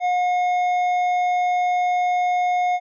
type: tone with hard clipping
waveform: triangle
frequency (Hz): 720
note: F#5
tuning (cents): -47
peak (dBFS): -19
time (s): 0-2.8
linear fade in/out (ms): 50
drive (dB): 10
effects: resampled to 16000 Hz